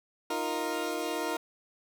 20% pulse chord, Eb suspended second, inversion none, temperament equal, 311.1 / 349.2 / 466.2 Hz, Eb4 / F4 / Bb4, 0 / 0 / 0 cents, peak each -30 / -30 / -30 dBFS, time 0.3-1.37 s, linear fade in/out 5 ms, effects none

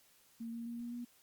sine tone with pitch steps, 229.8 / 232.5 / 235.2 / 237.9 / 240.7 Hz, A#3 / A#3 / A#3 / A#3 / B3, -25 / -4 / +16 / +35 / -44 cents, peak -40 dBFS, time 0.4-1.05 s, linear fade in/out 10 ms, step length 130 ms, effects white hiss -67 dBFS RMS until 1.22 s + Opus 48 kbps

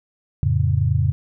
sine chord, F augmented, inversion none, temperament equal, 87.31 / 110 / 138.59 Hz, F2 / A2 / C#3, 0 / 0 / 0 cents, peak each -20 dBFS, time 0.43-1.12 s, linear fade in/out 0 ms, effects none

